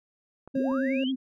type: clicks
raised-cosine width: 1 ms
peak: -31 dBFS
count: 2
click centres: 0.476 / 0.716 s
type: tone with vibrato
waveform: sine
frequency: 261.5 Hz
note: C4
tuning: 1 cent flat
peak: -25 dBFS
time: 0.54-1.16 s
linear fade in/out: 20 ms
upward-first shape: triangle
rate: 11 Hz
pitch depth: 58 cents each way
type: tone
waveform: triangle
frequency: 540 Hz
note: C#5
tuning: 45 cents flat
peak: -28 dBFS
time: 0.55-1.04 s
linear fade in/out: 5 ms
type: linear sweep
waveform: sine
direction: up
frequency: 68 to 3349 Hz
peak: -34 dBFS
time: 0.55-1.12 s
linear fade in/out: 20 ms
effects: none